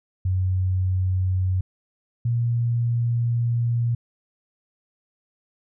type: tone pair in turn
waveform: sine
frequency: 92.8 / 118.28 Hz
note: F#2 / A#2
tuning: +6 / +26 cents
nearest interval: major third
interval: 420 cents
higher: second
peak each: -19 dBFS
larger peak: neither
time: 0.25-1.61 / 2.25-3.95 s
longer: second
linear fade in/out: 5 ms
effects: none